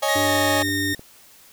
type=chord; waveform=sawtooth; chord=C# suspended second; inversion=none; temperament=just; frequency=554.4 / 623.7 / 831.5 Hz; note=C#5 / D#5 / G#5; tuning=0 / +4 / +2 cents; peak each=-20 dBFS; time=0.02-0.63 s; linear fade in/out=10 ms
type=tone with pitch glide; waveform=sawtooth; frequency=1878 to 1838.3 Hz; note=A#6 to A#6; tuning=+12 to -25 cents; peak=-20 dBFS; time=0.08-0.95 s; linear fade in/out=5 ms; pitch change=-37 cents; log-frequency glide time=0.23-0.3 s
type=harmonic tone; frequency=98 Hz; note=G2; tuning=in tune; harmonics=1 / 3 / 4; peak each=-30 / -25 / -35 dBFS; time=0.15-0.94 s; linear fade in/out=10 ms
type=clicks; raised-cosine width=2 ms; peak=-25 dBFS; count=3; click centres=0.686 / 0.947 / 0.994 s
effects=white hiss -50 dBFS RMS until 1.52 s